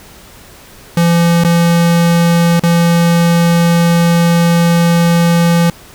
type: tone with dropouts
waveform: square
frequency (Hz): 170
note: F3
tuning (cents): -46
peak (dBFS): -8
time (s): 0.97-5.7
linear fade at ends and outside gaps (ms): 2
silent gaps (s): 1.438-1.447 / 2.596-2.635
effects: pink hiss -38 dBFS RMS until 5.94 s